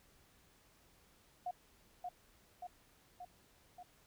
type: tone with echo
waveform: sine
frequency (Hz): 719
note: F#5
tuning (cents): -50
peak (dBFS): -37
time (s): 1.46-1.51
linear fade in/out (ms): 5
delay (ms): 580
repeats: 4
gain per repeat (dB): -3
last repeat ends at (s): 3.83
effects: pink hiss -68 dBFS RMS until 4.06 s